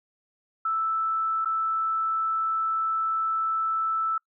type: tone with dropouts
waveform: sine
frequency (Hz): 1318.5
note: E6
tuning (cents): 0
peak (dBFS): -23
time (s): 0.65-4.18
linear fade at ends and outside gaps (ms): 5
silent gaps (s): 1.448-1.456
effects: noise-tail reverb RT60 0.1 s tail -26 dB re dry